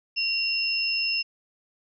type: tone pair together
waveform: sine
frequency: 2760 / 5254 Hz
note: F7 / E8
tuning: -21 / -7 cents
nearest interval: major seventh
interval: 1114 cents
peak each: -26 dBFS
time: 0.16-1.23 s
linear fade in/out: 20 ms
effects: none